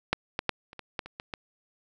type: clicks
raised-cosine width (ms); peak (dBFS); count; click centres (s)
0.3; -7 / -12 / -8 / -30 / -23 / -14 / -26 / -20 / -18; 9; 0.13 / 0.391 / 0.493 / 0.731 / 0.793 / 0.992 / 1.06 / 1.199 / 1.338
effects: none